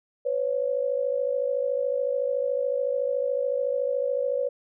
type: tone pair together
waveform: sine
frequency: 503 / 556.8 Hz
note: B4 / C#5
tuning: +32 / +8 cents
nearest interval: major second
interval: 176 cents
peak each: -26 dBFS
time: 0.25-4.49 s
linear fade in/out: 10 ms
effects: none